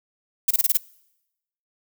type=noise bursts; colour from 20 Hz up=violet; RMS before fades=-18 dBFS; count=6; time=0.48-0.773 s; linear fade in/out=5 ms; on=28 ms; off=25 ms; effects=noise-tail reverb RT60 0.9 s tail -24 dB re dry